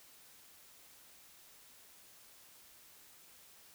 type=silence; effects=white hiss -60 dBFS RMS until 3.74 s